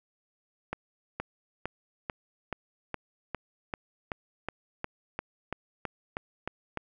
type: accelerating click train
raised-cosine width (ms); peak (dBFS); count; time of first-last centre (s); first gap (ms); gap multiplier
0.5; -17; 17; 0.73-6.773; 470; 0.97
effects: none